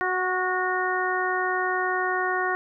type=harmonic tone with a mistuned harmonic; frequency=368.9 Hz; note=F#4; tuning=5 cents flat; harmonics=1 / 2 / 3 / 4 / 5; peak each=-29 / -29 / -29 / -29 / -29 dBFS; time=0.01-2.55 s; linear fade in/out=0 ms; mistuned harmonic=4; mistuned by=-24 cents; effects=none